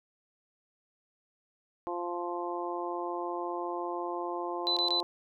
harmonic tone, 174.61 Hz, F3, in tune, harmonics 2 / 3 / 4 / 5 / 6, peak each -36 / -41 / -39 / -39 / -39 dBFS, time 1.87-5.03 s, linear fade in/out 0 ms
sine tone bursts, 4009 Hz, B7, 25 cents sharp, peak -26 dBFS, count 3, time 4.67-5.002 s, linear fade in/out 0 ms, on 96 ms, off 22 ms
effects none

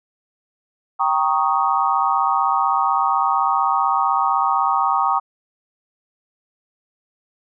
sine chord, Eb dominant seventh, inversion first, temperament equal, 784 / 932.3 / 1108.7 / 1244.5 Hz, G5 / Bb5 / Db6 / Eb6, 0 / 0 / 0 / 0 cents, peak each -21 dBFS, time 0.99-5.2 s, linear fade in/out 20 ms, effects none

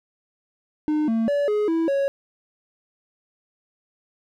triangle tone with pitch steps, 304 / 225.6 / 574 / 419.9 / 328 / 554 Hz, D#4 / A3 / D5 / G#4 / E4 / C#5, -40 / +44 / -40 / +19 / -9 / -1 cents, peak -17 dBFS, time 0.88-2.08 s, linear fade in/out 0 ms, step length 200 ms, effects none

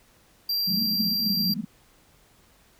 square tone, 4733 Hz, D8, 13 cents sharp, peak -24 dBFS, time 0.49-1.54 s, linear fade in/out 5 ms
white band-pass noise, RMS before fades -30 dBFS, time 0.67-1.65 s, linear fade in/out 10 ms, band 170 to 230 Hz, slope 96 dB/octave
effects pink hiss -59 dBFS RMS until 2.79 s

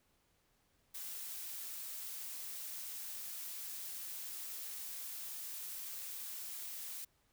blue noise, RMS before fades -45 dBFS, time 0.94-7.05 s, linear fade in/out 10 ms, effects pink hiss -75 dBFS RMS until 7.32 s

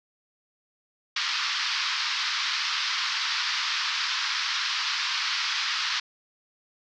white band-pass noise, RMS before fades -28 dBFS, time 1.16-6 s, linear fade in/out 5 ms, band 1000 to 5300 Hz, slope 48 dB/octave, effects none

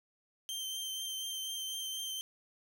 sawtooth tone with vibrato, 3133 Hz, G7, 2 cents flat, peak -34 dBFS, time 0.49-2.21 s, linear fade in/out 0 ms, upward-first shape triangle, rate 4.1 Hz, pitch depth 21 cents each way, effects none

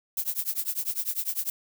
violet noise with tremolo, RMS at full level -26 dBFS, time 0.17-1.5 s, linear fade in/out 2 ms, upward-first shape triangle, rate 10 Hz, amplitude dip 100%, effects none

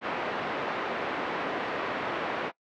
pink band-pass noise, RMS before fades -32 dBFS, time 0.01-2.52 s, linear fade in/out 50 ms, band 350 to 2100 Hz, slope 12 dB/octave, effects noise-tail reverb RT60 0.1 s tail -22 dB re dry + low-pass 4000 Hz 12 dB/octave

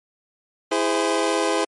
25% pulse chord, E augmented, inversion none, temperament just, 329.6 / 412 / 515 Hz, E4 / G#4 / B#4, 0 / -14 / -28 cents, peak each -20 dBFS, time 0.71-1.65 s, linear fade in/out 10 ms, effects MP3 48 kbps

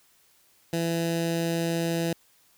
15% pulse tone with notch filter, 167 Hz, E3, 23 cents sharp, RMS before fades -27 dBFS, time 0.73-2.13 s, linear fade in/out 2 ms, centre 1200 Hz, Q 1.1, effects white hiss -62 dBFS RMS until 2.57 s

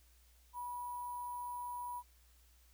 sine tone with sample-and-hold, 975 Hz, B5, 23 cents flat, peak -40 dBFS, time 0.53-2.03 s, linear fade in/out 50 ms, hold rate 11025 Hz, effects added 60 Hz sine -64 dBFS peak until 2.73 s + white hiss -70 dBFS RMS until 2.73 s

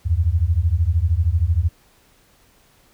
sine beating tone pair, 77.5 / 90.5 Hz, D#2 / F#2, -6 / -38 cents, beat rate 13 Hz, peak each -18 dBFS, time 0.05-1.69 s, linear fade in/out 20 ms, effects pink hiss -56 dBFS RMS until 2.93 s

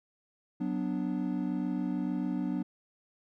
triangle chord, B minor, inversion second, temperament equal, 185 / 246.9 / 293.7 Hz, F#3 / B3 / D4, 0 / 0 / 0 cents, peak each -32 dBFS, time 0.6-2.63 s, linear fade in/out 10 ms, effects none

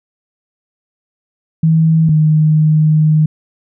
sine tone pair in turn, 160.9 / 154.72 Hz, E3 / D#3, -42 / -9 cents, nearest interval minor second, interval 67 cents, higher first, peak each -7 dBFS, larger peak neither, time 1.63-2.09 / 2.09-3.26 s, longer second, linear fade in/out 5 ms, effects none

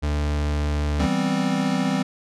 40% pulse tone, 73.8 Hz, D2, 9 cents sharp, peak -20 dBFS, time 0.02-1.07 s, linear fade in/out 20 ms
square chord, C major seventh, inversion first, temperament equal, 164.81 / 196 / 246.9 / 261.6 Hz, E3 / G3 / B3 / C4, 0 / 0 / 0 / 0 cents, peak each -28 / -25 / -31 / -25 dBFS, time 0.99-2.03 s, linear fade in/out 10 ms
effects low-pass 7000 Hz 12 dB/octave

